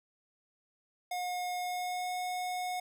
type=tone with pitch glide; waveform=square; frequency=720 to 727.5 Hz; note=F#5 to F#5; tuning=-47 to -29 cents; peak=-34 dBFS; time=1.11-2.8 s; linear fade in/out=5 ms; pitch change=+18 cents; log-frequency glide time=1.59-2.14 s; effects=none